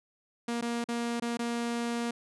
sawtooth tone with dropouts, 235.8 Hz, A#3, 20 cents sharp, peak -26 dBFS, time 0.48-2.11 s, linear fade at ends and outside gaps 5 ms, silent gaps 0.612-0.622 / 0.842-0.886 / 1.199-1.221 / 1.372-1.391 s, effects resampled to 24000 Hz

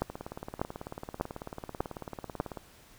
two click trains, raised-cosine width 1 ms, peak -24 / -14 dBFS, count 46 / 5, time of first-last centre 0.1-2.573 / 0.02-2.401 s, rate 18.2 / 1.68 Hz, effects pink hiss -57 dBFS RMS until 2.98 s

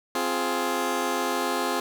15% pulse chord, F minor, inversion second, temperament just, 261.9 / 349.2 / 419.1 Hz, C4 / F4 / Ab4, +2 / 0 / +16 cents, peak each -23 dBFS, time 0.15-1.8 s, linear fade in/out 2 ms, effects none

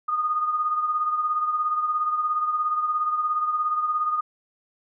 sine beating tone pair, 1230 / 1247 Hz, D#6 / D#6, -20 / +3 cents, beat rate 17 Hz, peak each -22 / -31 dBFS, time 0.08-4.21 s, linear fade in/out 10 ms, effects none

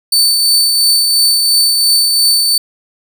sawtooth tone with tremolo, 4534 Hz, C#8, 38 cents sharp, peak -4 dBFS, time 0.12-2.58 s, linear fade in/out 5 ms, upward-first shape triangle, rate 2.9 Hz, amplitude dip 35%, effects none

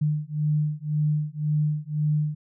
sine beating tone pair, 150 / 151.9 Hz, D3 / D#3, +37 / -41 cents, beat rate 1.9 Hz, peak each -25 dBFS, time 0.01-2.35 s, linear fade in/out 10 ms, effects none

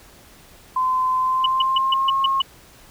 sine tone with pitch glide, 1028 to 1079.7 Hz, C6 to C#6, -31 to -46 cents, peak -17 dBFS, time 0.76-2.41 s, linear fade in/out 5 ms, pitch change +85 cents, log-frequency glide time 1.18-2.15 s
sine tone bursts, 2960 Hz, F#7, in tune, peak -15 dBFS, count 7, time 1.44-2.42 s, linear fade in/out 5 ms, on 20 ms, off 140 ms
effects pink hiss -48 dBFS RMS until 2.9 s

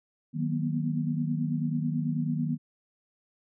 sine chord, B major seventh, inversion first, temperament equal with one note detuned, 155.56 / 185 / 237.8 / 246.9 Hz, D#3 / F#3 / A#3 / B3, 0 / 0 / +35 / 0 cents, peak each -29 / -35 / -31 / -35 dBFS, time 0.33-2.58 s, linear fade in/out 50 ms, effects none

